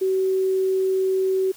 sine tone, 379.3 Hz, F#4, 43 cents sharp, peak -18 dBFS, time 0.01-1.52 s, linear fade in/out 10 ms, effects white hiss -47 dBFS RMS until 1.56 s

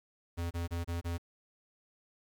square tone bursts, 85.3 Hz, F2, 40 cents flat, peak -34 dBFS, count 5, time 0.37-1.182 s, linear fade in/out 20 ms, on 140 ms, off 28 ms, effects 10-bit

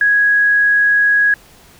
sine tone, 1661.2 Hz, G#6, in tune, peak -9 dBFS, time 0.01-1.34 s, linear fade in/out 2 ms, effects pink hiss -45 dBFS RMS until 1.79 s

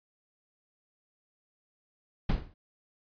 brown noise with exponential decay, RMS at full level -21 dBFS, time 2.29-2.54 s, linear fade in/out 5 ms, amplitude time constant 53 ms, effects resampled to 11025 Hz

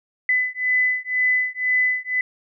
sine beating tone pair, 2005 / 2007 Hz, B6 / B6, +26 / +27 cents, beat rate 2 Hz, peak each -21 dBFS, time 0.29-2.21 s, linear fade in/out 2 ms, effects none

